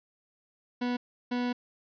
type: tone bursts at uneven times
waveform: 40% pulse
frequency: 245.4 Hz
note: B3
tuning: 11 cents flat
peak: -27 dBFS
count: 2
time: 0.81-0.97 / 1.31-1.53 s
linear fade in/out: 10 ms
effects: resampled to 11025 Hz